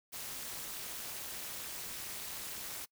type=noise with amplitude modulation; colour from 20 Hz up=white; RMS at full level=-39 dBFS; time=0.12-2.86 s; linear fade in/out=20 ms; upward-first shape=sine; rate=267 Hz; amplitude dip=90%; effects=noise-tail reverb RT60 0.1 s tail -24 dB re dry